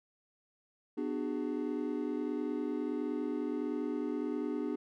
triangle chord, G# half-diminished seventh, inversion first, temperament just, 249.2 / 299 / 373.8 / 415.3 Hz, B3 / D4 / F#4 / G#4, +16 / +31 / +18 / 0 cents, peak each -36 / -34 / -39 / -38 dBFS, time 0.97-4.76 s, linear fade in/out 10 ms, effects none

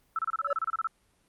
sine tone bursts, 1318.5 Hz, E6, in tune, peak -26 dBFS, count 13, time 0.16-0.872 s, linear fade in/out 2 ms, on 28 ms, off 29 ms
triangle tone with exponential growth, 567 Hz, C#5, 39 cents sharp, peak -23 dBFS, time 0.39-0.53 s, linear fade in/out 5 ms, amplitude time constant 30 ms
effects pink hiss -68 dBFS RMS until 1.28 s + Opus 32 kbps

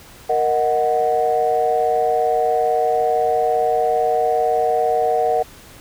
sine chord, D# minor, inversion second, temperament equal, 466.2 / 622.3 / 740 Hz, A#4 / D#5 / F#5, 0 / 0 / 0 cents, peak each -19 / -21 / -17 dBFS, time 0.29-5.43 s, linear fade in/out 10 ms, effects tanh soft clip ceiling -7 dBFS + pink hiss -43 dBFS RMS until 5.8 s

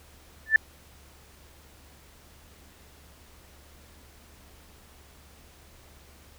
sine tone with exponential growth, 1764 Hz, A6, 4 cents sharp, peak -10 dBFS, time 0.46-0.56 s, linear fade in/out 2 ms, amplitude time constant 20 ms, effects added 72 Hz sine -55 dBFS peak until 6.38 s + pink hiss -55 dBFS RMS until 6.38 s

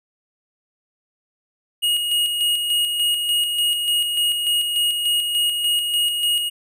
square tone with tremolo, 2876 Hz, F#7, 50 cents flat, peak -17 dBFS, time 1.82-6.5 s, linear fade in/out 20 ms, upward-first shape square, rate 3.4 Hz, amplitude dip 40%, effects none

